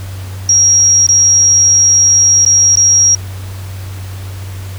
sine tone with dropouts, 5650 Hz, F8, 19 cents sharp, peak -5 dBFS, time 0.49-3.15 s, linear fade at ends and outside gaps 2 ms, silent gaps 1.067-1.088 / 2.45-2.462 / 2.756-2.771 s, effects added 95 Hz sine -22 dBFS peak until 4.78 s + pink hiss -34 dBFS RMS until 4.78 s

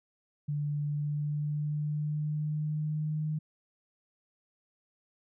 sine tone with pitch glide, 146.83 to 153.86 Hz, D3 to D#3, 0 to -19 cents, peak -29 dBFS, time 0.48-3.39 s, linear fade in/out 10 ms, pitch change +81 cents, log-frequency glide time 0.86-3.26 s, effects none

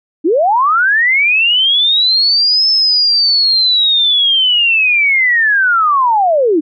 sine linear two-way sweep, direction up then down, 284.1 to 5280 to 284.1 Hz, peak -8 dBFS, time 0.24-6.61 s, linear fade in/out 20 ms, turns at 2.69 s, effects none

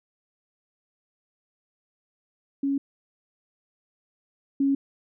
sine tone pair in turn, 277.2 / 275.7 Hz, C#4 / C#4, 0 / -9 cents, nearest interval unison, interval 9 cents, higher first, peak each -22 / -19 dBFS, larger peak second, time 2.63-2.78 / 4.6-4.75 s, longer neither, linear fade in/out 5 ms, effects none

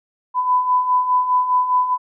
sine beating tone pair, 997 / 1001.9 Hz, B5 / B5, +16 / +25 cents, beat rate 4.9 Hz, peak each -22 / -15 dBFS, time 0.34-1.98 s, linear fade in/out 50 ms, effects none

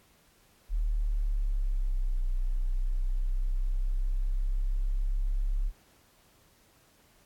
sine linear two-way sweep, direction down then up, 38.89 to 30.9 to 34.32 Hz, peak -25 dBFS, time 0.69-5.72 s, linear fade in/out 50 ms, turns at 2.21 s, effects pink hiss -63 dBFS RMS until 7.25 s + AAC 64 kbps

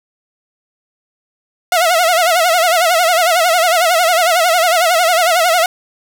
sawtooth tone with vibrato, 686 Hz, F5, 31 cents flat, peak -6 dBFS, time 1.72-5.66 s, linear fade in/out 2 ms, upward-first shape sine, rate 11 Hz, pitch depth 120 cents each way, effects none

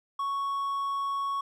triangle tone, 1110 Hz, C#6, 2 cents sharp, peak -26 dBFS, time 0.19-1.41 s, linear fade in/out 5 ms, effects none

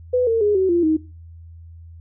sine tone with pitch steps, 499.1 / 455 / 414.9 / 378.2 / 344.9 / 314.4 Hz, B4 / A#4 / G#4 / F#4 / F4 / D#4, +18 / -42 / -2 / +38 / -22 / +18 cents, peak -14 dBFS, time 0.13-0.97 s, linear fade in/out 10 ms, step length 140 ms, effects noise-tail reverb RT60 0.3 s tail -18 dB re dry + added 83 Hz sine -38 dBFS peak until 2 s

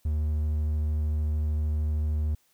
triangle tone, 76.1 Hz, D#2, 38 cents flat, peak -22 dBFS, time 0.05-2.35 s, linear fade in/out 5 ms, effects white hiss -67 dBFS RMS until 2.53 s

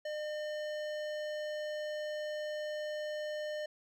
sine tone with hard clipping, 605 Hz, D#5, 49 cents flat, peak -38 dBFS, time 0.05-3.66 s, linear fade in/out 5 ms, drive 15 dB, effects none

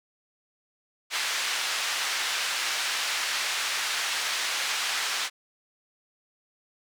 pink band-pass noise, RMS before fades -29 dBFS, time 1.1-5.3 s, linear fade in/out 50 ms, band 1500 to 6400 Hz, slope 12 dB/octave, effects none

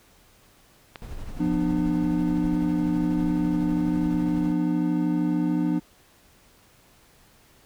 click, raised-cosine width 0.3 ms, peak -20 dBFS, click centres 0.958 s
brown noise with tremolo, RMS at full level -35 dBFS, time 1.02-4.52 s, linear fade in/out 0 ms, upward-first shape triangle, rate 12 Hz, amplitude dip 45%
triangle chord, B diminished, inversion second, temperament equal with one note detuned, 174.61 / 246.9 / 300.2 Hz, F3 / B3 / D4, 0 / 0 / +38 cents, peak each -24 / -26 / -22 dBFS, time 1.39-5.8 s, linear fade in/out 20 ms
effects pink hiss -57 dBFS RMS until 7.65 s

